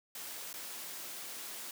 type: noise with dropouts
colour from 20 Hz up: white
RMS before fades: -44 dBFS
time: 0.15-1.71 s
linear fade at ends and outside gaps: 2 ms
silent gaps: 0.529-0.539 s
effects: high-pass 200 Hz 12 dB/octave